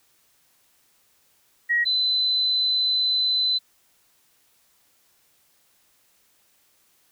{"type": "tone pair in turn", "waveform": "sine", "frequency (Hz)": [1900, 4026], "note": ["A#6", "B7"], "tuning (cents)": [33, 33], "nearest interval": "octave + minor second", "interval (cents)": 1300, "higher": "second", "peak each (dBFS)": [-18, -19], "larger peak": "first", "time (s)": [[1.69, 1.85], [1.85, 3.59]], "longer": "second", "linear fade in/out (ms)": 20, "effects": ["white hiss -63 dBFS RMS until 7.11 s"]}